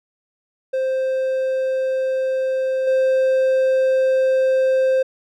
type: tone with level steps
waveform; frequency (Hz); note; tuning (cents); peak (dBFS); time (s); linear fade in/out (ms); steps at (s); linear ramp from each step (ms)
triangle; 524; C5; +2; -16 / -12; 0.73-5.03; 10; 2.87; 5
effects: none